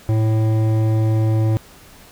triangle tone with hard clipping, 110 Hz, A2, in tune, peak -16 dBFS, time 0.09-1.57 s, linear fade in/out 0 ms, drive 16 dB, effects pink hiss -45 dBFS RMS until 2.11 s

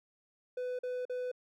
triangle tone bursts, 499.7 Hz, B4, 20 cents sharp, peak -32 dBFS, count 3, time 0.57-1.316 s, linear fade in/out 5 ms, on 220 ms, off 43 ms, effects none

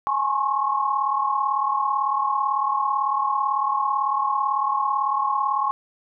sine tone cluster, 836 / 1059 / 1097 Hz, G#5 / C6 / C#6, +11 / +21 / -18 cents, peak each -25 / -25 / -23 dBFS, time 0.07-5.71 s, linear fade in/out 0 ms, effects none

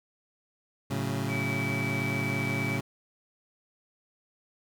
25% pulse chord, F# minor, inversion first, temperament equal, 110 / 138.59 / 185 Hz, A2 / C#3 / F#3, 0 / 0 / 0 cents, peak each -29 / -28 / -33 dBFS, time 0.9-2.81 s, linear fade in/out 10 ms
sine tone, 2301 Hz, D7, 36 cents flat, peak -32 dBFS, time 1.28-2.8 s, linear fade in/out 50 ms
effects none

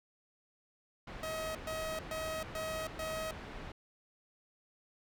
pink low-pass noise, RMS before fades -46 dBFS, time 1.07-3.72 s, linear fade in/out 5 ms, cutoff 2600 Hz, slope 12 dB/octave
sawtooth tone bursts, 635 Hz, D#5, 35 cents sharp, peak -33 dBFS, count 5, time 1.23-3.31 s, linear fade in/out 2 ms, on 320 ms, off 120 ms
effects none

